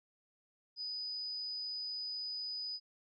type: tone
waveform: sine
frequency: 4978 Hz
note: D#8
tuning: in tune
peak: -38 dBFS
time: 0.76-2.8 s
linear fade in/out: 50 ms
effects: none